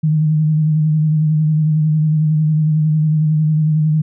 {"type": "tone with vibrato", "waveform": "sine", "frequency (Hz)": 154.6, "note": "D#3", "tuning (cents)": -11, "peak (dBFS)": -11, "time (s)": [0.03, 4.02], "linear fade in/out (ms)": 10, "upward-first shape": "sine", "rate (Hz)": 11, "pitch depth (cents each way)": 34, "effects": []}